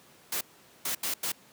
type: noise bursts at uneven times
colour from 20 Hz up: white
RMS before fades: -31 dBFS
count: 4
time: 0.32-0.41 / 0.85-0.95 / 1.03-1.14 / 1.23-1.32 s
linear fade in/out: 5 ms
effects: pink hiss -57 dBFS RMS until 1.52 s + high-pass 150 Hz 12 dB/octave